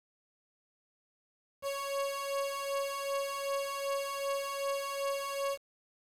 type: beating tone pair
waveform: 30% pulse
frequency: 553 / 555.6 Hz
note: C#5 / C#5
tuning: -4 / +4 cents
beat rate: 2.6 Hz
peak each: -35 / -32 dBFS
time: 1.62-5.58 s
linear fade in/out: 50 ms
effects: resampled to 32000 Hz + 9-bit